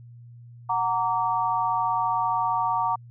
sine chord, Gb augmented, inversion none, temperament just, 740 / 925 / 1156.2 Hz, Gb5 / Bb5 / D6, 0 / -14 / -27 cents, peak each -28 / -24 / -27 dBFS, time 0.69-2.96 s, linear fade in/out 10 ms, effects added 119 Hz sine -43 dBFS peak until 3.1 s

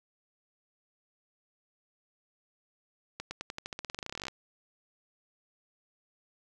accelerating click train, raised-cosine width 0.2 ms, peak -20 dBFS, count 24, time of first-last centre 3.2-4.283 s, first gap 110 ms, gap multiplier 0.91, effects none

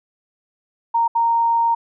sine tone bursts at uneven times, 927 Hz, A#5, 10 cents flat, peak -14 dBFS, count 2, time 0.94-1.08 / 1.15-1.75 s, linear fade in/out 10 ms, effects none

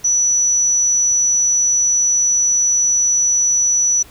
sine tone, 5920 Hz, F#8, in tune, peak -12 dBFS, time 0.04-4.03 s, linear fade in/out 10 ms, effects pink hiss -44 dBFS RMS until 4.1 s

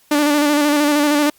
sawtooth tone with vibrato, 294 Hz, D4, 2 cents sharp, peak -9 dBFS, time 0.11-1.3 s, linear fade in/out 5 ms, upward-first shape square, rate 13 Hz, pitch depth 30 cents each way, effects white hiss -54 dBFS RMS until 1.38 s + Opus 48 kbps

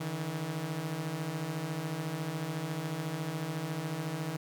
sawtooth beating tone pair, 146.83 / 160.83 Hz, D3 / E3, 0 / -42 cents, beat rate 14 Hz, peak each -35 / -31 dBFS, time 0-4.37 s, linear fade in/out 10 ms, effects none

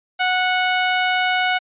15% pulse tone, 736 Hz, F#5, 9 cents flat, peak -10 dBFS, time 0.19-1.59 s, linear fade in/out 20 ms, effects resampled to 8000 Hz

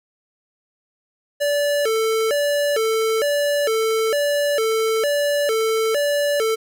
square tone with vibrato, 507 Hz, B4, 45 cents sharp, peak -18 dBFS, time 1.4-6.56 s, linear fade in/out 20 ms, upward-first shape square, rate 1.1 Hz, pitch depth 230 cents each way, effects none

